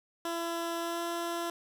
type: tone with pitch glide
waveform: 15% pulse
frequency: 336.8 to 340.3 Hz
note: E4 to F4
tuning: +37 to -45 cents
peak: -26 dBFS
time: 0.25-1.5 s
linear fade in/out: 2 ms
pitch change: +18 cents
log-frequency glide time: 0.81-1.02 s
effects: none